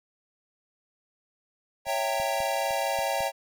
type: chord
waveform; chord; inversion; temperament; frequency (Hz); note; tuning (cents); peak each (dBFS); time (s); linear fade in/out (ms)
square; C# diminished seventh; none; equal with one note detuned; 554.4 / 659.3 / 784 / 915.8; C#5 / E5 / G5 / Bb5; 0 / 0 / 0 / -31; -32 / -32 / -31 / -34; 1.85-3.32; 50
type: clicks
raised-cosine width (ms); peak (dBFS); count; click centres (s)
5; -40 / -31 / -32 / -37 / -33 / -31; 6; 1.869 / 2.2 / 2.404 / 2.708 / 2.989 / 3.206
effects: none